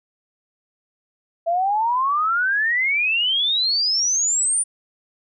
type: exponential sweep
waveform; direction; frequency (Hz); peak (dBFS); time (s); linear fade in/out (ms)
sine; up; 660 to 9450; -17; 1.46-4.64; 20
effects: none